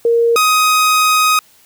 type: tone pair in turn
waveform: sine / sawtooth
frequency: 466.2 / 1254.7 Hz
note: A#4 / D#6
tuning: 0 / +14 cents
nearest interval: octave + perfect fourth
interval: 1714 cents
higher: second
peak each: -9 / -6 dBFS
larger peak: second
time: 0.05-0.36 / 0.36-1.39 s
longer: second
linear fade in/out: 2 ms
effects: white hiss -49 dBFS RMS until 1.65 s